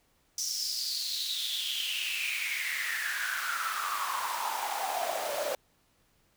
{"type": "noise with high-pass filter sweep", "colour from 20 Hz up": "pink", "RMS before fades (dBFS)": -33, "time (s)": [0.38, 5.55], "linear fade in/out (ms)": 2, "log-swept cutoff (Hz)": [5800, 560], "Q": 7.4, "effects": ["pink hiss -69 dBFS RMS until 6.36 s"]}